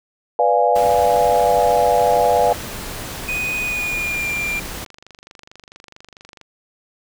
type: chord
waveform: sine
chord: B diminished seventh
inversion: none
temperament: equal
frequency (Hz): 493.9 / 587.3 / 698.5 / 830.6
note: B4 / D5 / F5 / Ab5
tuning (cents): 0 / 0 / 0 / 0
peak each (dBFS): -18 / -19 / -17 / -18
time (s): 0.39-2.53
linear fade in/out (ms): 2
type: noise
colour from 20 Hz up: pink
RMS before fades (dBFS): -30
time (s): 0.75-4.85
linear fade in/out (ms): 10
type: tone with pitch glide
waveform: triangle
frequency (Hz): 2489 to 2382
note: D#7 to D7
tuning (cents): 0 to +24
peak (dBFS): -19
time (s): 3.28-4.6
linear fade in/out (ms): 10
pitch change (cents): -76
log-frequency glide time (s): 3.6-4.3
type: click train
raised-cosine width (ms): 0.2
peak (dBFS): -24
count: 54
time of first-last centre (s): 4.25-6.413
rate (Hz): 24.5
effects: none